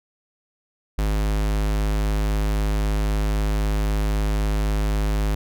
square tone, 51.91 Hz, G#1, in tune, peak -20 dBFS, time 0.98-5.35 s, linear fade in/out 5 ms, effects none

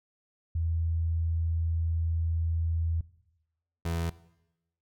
sine / 30% pulse tone pair in turn, 82.41 / 83.66 Hz, E2 / E2, 0 / +26 cents, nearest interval unison, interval 26 cents, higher second, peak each -26 dBFS, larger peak neither, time 0.55-3.01 / 3.85-4.1 s, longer first, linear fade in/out 5 ms, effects noise-tail reverb RT60 0.9 s tail -19 dB re dry

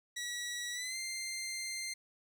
15% pulse tone with pitch glide, 1931 to 2094 Hz, B6 to C7, -39 to +1 cents, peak -31 dBFS, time 0.16-1.94 s, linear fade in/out 10 ms, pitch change +140 cents, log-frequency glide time 0.72-0.97 s, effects 12-bit

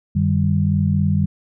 sine tone cluster, 93.5 / 151.2 / 195 Hz, F#2 / D#3 / G3, +19 / -49 / -9 cents, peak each -19 dBFS, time 0.15-1.26 s, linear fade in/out 10 ms, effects none

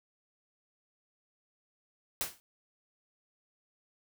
white noise with exponential decay, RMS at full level -30 dBFS, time 2.21-2.4 s, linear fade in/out 0 ms, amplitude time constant 41 ms, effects none

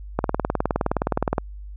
click train, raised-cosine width 1 ms, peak -6 dBFS, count 24, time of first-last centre 0.19-1.382 s, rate 19.3 Hz, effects added 50 Hz sine -34 dBFS peak until 1.76 s

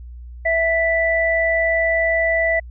sine tone pair together, 659.3 / 1975.7 Hz, E5 / B6, 0 / 0 cents, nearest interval octave + perfect fifth, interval 1900 cents, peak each -18 dBFS, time 0.45-2.6 s, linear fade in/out 10 ms, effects added 60 Hz sine -33 dBFS peak until 2.7 s

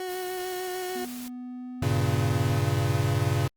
30% pulse tone with vibrato, 366.9 Hz, F#4, 15 cents flat, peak -28 dBFS, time 0-1.05 s, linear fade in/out 2 ms, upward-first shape square, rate 6.7 Hz, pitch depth 15 cents each way
white noise, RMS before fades -43 dBFS, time 0.09-1.28 s, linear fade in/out 0 ms
triangle tone with pitch glide, 246.9 to 250.5 Hz, B3 to B3, 0 to +25 cents, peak -33 dBFS, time 0.95-2.58 s, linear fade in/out 10 ms, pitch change +25 cents, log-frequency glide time 1.09-1.76 s
square chord, G diminished, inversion none, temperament equal, 98 / 116.54 / 138.59 Hz, G2 / Bb2 / Db3, 0 / 0 / 0 cents, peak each -28 dBFS, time 1.82-3.48 s, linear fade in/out 5 ms
effects Opus 32 kbps

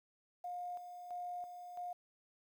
sine tone with tremolo, 712 Hz, F5, 33 cents sharp, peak -40 dBFS, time 0.44-1.93 s, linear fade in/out 5 ms, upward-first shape square, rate 1.5 Hz, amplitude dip 55%, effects 11-bit

